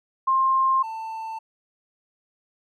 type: tone pair in turn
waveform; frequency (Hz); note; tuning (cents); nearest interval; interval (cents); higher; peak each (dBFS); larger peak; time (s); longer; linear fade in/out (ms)
sine / triangle; 1059 / 890.5; C6 / A5; +21 / +21; minor third; 300; first; -17 / -28; first; 0.27-0.83 / 0.83-1.39; neither; 10
effects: none